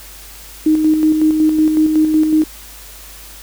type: tone with tremolo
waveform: sine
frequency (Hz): 311.1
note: D#4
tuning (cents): 0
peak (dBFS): -8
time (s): 0.66-2.44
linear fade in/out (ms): 5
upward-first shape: square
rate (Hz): 5.4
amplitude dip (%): 40
effects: added 50 Hz sine -39 dBFS peak until 3.42 s + white hiss -37 dBFS RMS until 3.42 s